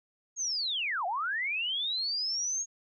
sine linear two-way sweep, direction down then up, 6645 to 671 to 6645 Hz, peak -29 dBFS, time 0.36-2.66 s, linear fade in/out 50 ms, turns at 1.06 s, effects none

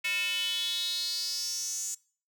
square tone with high-pass filter sweep, 200 Hz, G3, 35 cents sharp, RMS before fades -32 dBFS, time 0.04-1.95 s, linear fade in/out 10 ms, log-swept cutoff 2400 to 7100 Hz, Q 6.5, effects noise-tail reverb RT60 0.4 s tail -22 dB re dry

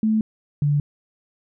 sine tone pair in turn, 218.1 / 145.56 Hz, A3 / D3, -15 / -15 cents, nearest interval perfect fifth, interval 700 cents, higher first, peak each -16 dBFS, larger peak neither, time 0.03-0.21 / 0.62-0.8 s, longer neither, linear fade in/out 2 ms, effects none

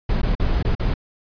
brown noise with dropouts, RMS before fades -19 dBFS, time 0.09-0.94 s, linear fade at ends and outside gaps 5 ms, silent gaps 0.217-0.23 / 0.352-0.397 / 0.628-0.648 / 0.751-0.796 s, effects resampled to 11025 Hz

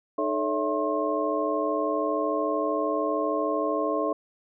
sine tone cluster, 306 / 432.1 / 565 / 658 / 1069 Hz, D#4 / A4 / C#5 / E5 / C6, -29 / -31 / +33 / -3 / +37 cents, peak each -30 dBFS, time 0.18-4.13 s, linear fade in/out 5 ms, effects none

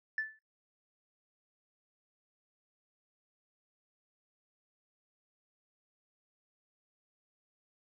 sine tone with exponential decay, 1753 Hz, A6, 7 cents flat, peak -27 dBFS, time 0.18-0.39 s, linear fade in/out 2 ms, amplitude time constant 45 ms, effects noise-tail reverb RT60 0.2 s tail -21 dB re dry + tanh soft clip ceiling -26 dBFS

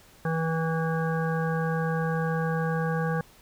harmonic tone with a mistuned harmonic, 162.4 Hz, E3, 26 cents flat, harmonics 1 / 3 / 5 / 7 / 9 / 10, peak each -26 / -31 / -35 / -37 / -40 / -36 dBFS, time 0.25-3.21 s, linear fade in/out 2 ms, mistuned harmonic 9, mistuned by +17 cents, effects pink hiss -55 dBFS RMS until 3.41 s

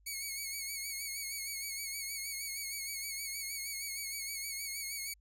10% pulse tone with vibrato, 2217 Hz, C#7, in tune, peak -29 dBFS, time 0.06-5.14 s, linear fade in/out 10 ms, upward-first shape sine, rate 6.4 Hz, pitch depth 52 cents each way, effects added 50 Hz sine -63 dBFS peak until 5.2 s

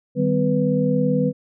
sine tone cluster, 154.1 / 194.6 / 252.4 / 494.5 Hz, D#3 / G3 / B3 / B4, -16 / -12 / +38 / +2 cents, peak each -22 dBFS, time 0.15-1.33 s, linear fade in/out 50 ms, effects none

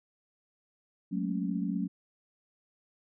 sine tone cluster, 184.1 / 213.1 / 228.4 / 277.6 Hz, F#3 / G#3 / A#3 / C#4, -8 / +45 / -35 / +3 cents, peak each -32 / -36 / -38 / -35 dBFS, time 1.11-1.88 s, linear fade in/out 20 ms, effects none

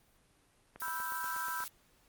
click train, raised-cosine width 0.5 ms, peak -33 dBFS, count 8, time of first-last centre 0.76-1.604 s, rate 8.29 Hz
blue noise, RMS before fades -43 dBFS, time 0.8-1.68 s, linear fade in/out 2 ms
sine chord, E minor, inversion second, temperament equal, 987.8 / 1318.5 / 1568 Hz, B5 / E6 / G6, 0 / 0 / 0 cents, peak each -40 dBFS, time 0.82-1.64 s, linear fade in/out 0 ms
effects pink hiss -68 dBFS RMS until 2.08 s + Opus 32 kbps

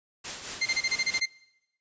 white noise with tremolo, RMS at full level -34 dBFS, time 0.24-1.2 s, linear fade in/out 10 ms, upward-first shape sine, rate 4.6 Hz, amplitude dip 50%
25% pulse tone bursts, 2093 Hz, C7, in tune, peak -20 dBFS, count 9, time 0.61-1.259 s, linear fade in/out 10 ms, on 49 ms, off 26 ms
effects noise-tail reverb RT60 0.9 s tail -22 dB re dry + resampled to 16000 Hz

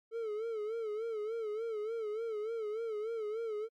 triangle tone with vibrato, 440 Hz, A4, in tune, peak -33 dBFS, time 0.11-3.69 s, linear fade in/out 50 ms, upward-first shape sine, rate 3.4 Hz, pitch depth 92 cents each way, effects AAC 64 kbps

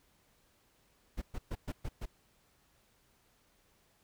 brown noise bursts, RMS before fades -37 dBFS, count 6, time 1.17-2.058 s, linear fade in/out 10 ms, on 48 ms, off 120 ms, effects pink hiss -70 dBFS RMS until 4.03 s

